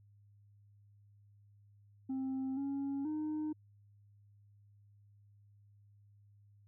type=tone with pitch steps; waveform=sine; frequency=264.3 / 277.2 / 306.7 Hz; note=C4 / C#4 / D#4; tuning=+18 / 0 / -25 cents; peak=-32 dBFS; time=2.09-3.53 s; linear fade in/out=10 ms; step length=480 ms; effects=tanh soft clip ceiling -34 dBFS + added 102 Hz sine -61 dBFS peak until 6.67 s